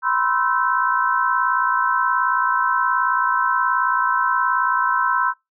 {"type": "chord", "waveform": "sine", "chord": "C major seventh", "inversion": "third", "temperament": "equal with one note detuned", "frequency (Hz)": [987.8, 1046.5, 1318.5, 1536.6], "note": ["B5", "C6", "E6", "G6"], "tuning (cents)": [0, 0, 0, -35], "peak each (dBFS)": -22, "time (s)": [0.02, 5.34], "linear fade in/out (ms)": 50, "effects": ["noise-tail reverb RT60 0.2 s tail -25 dB re dry"]}